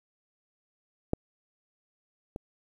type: clicks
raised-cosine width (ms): 2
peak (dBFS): -12 / -23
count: 2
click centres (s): 1.134 / 2.361
effects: 9-bit